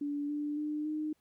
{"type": "tone with pitch steps", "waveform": "sine", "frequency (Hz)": [289, 294.7, 300.6, 306.5], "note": ["D4", "D4", "D4", "D#4"], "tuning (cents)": [-28, 6, 40, -26], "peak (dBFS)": -32, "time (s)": [0.01, 1.13], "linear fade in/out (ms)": 5, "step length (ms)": 280, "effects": ["pink hiss -75 dBFS RMS until 1.2 s"]}